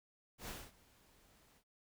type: noise with ADSR envelope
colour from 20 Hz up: pink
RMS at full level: -45 dBFS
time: 0.38-1.64 s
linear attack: 100 ms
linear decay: 230 ms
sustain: -23 dB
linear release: 73 ms
effects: none